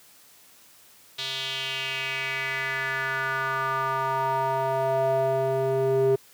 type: tone with band-pass filter sweep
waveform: square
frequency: 133.4 Hz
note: C3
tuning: 34 cents sharp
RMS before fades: -26 dBFS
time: 1.18-6.16 s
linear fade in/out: 10 ms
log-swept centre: 3700 to 420 Hz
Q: 3.8
effects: white hiss -54 dBFS RMS until 6.33 s + high-pass 80 Hz 12 dB/octave